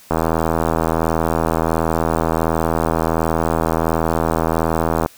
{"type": "click train", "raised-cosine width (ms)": 1, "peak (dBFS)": -3, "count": 404, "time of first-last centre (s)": [0.11, 5.061], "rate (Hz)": 81.4, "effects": ["white hiss -46 dBFS RMS until 5.17 s"]}